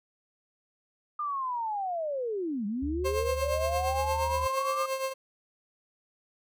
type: linear two-way sweep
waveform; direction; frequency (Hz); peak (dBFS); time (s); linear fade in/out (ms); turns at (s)
sine; down then up; 1217 to 196 to 1217; -29; 1.19-4.86; 5; 2.66
type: tone with pitch glide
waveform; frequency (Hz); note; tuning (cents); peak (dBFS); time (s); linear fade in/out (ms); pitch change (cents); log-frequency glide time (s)
sine; 73.42 to 76.27; D2 to D#2; 0 to -34; -33; 2.82-4.47; 10; +66; 3.59-3.84
type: tone with tremolo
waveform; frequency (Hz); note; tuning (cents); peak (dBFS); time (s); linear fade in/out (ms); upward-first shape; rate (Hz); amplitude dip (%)
30% pulse; 531; C5; +25; -24; 3.04-5.14; 20; triangle; 8.6; 70
effects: none